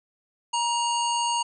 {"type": "harmonic tone with a mistuned harmonic", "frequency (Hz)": 946, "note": "A#5", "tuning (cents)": 25, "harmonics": [1, 3, 5, 7, 9], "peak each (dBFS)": [-24, -30, -35, -33, -36], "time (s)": [0.53, 1.43], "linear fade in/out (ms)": 10, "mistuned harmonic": 5, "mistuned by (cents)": -88, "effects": []}